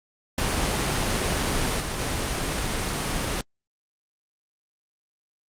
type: noise with level steps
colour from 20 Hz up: pink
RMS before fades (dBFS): -24 / -28 / -26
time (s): 0.38-3.41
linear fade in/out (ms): 2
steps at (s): 1.8 / 1.99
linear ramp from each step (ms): 5
effects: low-pass 10000 Hz 12 dB/octave + Opus 32 kbps